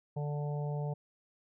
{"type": "harmonic tone", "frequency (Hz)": 146.83, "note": "D3", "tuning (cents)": 0, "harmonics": [1, 3, 4, 5, 6], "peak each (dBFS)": [-33, -43, -45, -47, -49], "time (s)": [0.16, 0.94], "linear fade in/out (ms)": 10, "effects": []}